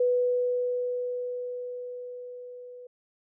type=tone with level ramp; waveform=sine; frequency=493.9 Hz; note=B4; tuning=in tune; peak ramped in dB=-20 to -42 dBFS; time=0-2.87 s; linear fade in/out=5 ms; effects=none